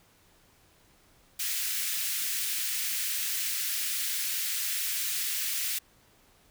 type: high-pass noise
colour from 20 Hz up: white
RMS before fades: -31 dBFS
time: 1.39-5.79 s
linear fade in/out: 10 ms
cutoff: 1700 Hz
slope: 24 dB/octave
effects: pink hiss -62 dBFS RMS until 6.5 s